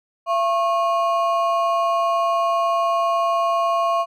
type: ring-modulated tone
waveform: triangle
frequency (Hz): 885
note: A5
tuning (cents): +10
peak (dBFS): -12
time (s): 0.26-4.06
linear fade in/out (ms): 50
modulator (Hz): 207
effects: none